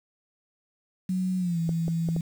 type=tone with pitch glide; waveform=sine; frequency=185 to 165.77 Hz; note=F#3 to E3; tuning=0 to +10 cents; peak=-24 dBFS; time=1.09-2.21 s; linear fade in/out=5 ms; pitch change=-190 cents; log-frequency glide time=1.38-1.59 s
type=clicks; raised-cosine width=2 ms; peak=-20 dBFS; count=4; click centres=1.692 / 1.881 / 2.088 / 2.164 s
effects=8-bit